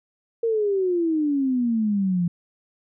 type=exponential sweep; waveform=sine; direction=down; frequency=466.2 to 169.7 Hz; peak=-19 dBFS; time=0.43-2.28 s; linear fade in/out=5 ms; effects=none